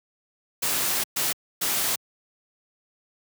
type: noise bursts at uneven times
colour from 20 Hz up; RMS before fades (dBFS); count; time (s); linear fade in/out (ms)
white; -25; 3; 0.62-1.04 / 1.16-1.33 / 1.61-1.96; 10
effects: high-pass 100 Hz 12 dB/octave